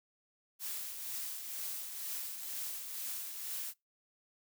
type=noise with tremolo; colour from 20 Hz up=blue; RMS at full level=-39 dBFS; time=0.59-3.74 s; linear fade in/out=50 ms; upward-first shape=triangle; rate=2.1 Hz; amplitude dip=50%; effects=noise-tail reverb RT60 0.2 s tail -24 dB re dry